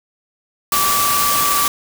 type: tone in noise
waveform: sine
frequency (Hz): 1157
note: D6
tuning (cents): -26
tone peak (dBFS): -17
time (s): 0.72-1.68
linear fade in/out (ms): 2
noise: white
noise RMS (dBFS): -18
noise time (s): 0.72-1.68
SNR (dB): -2
effects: none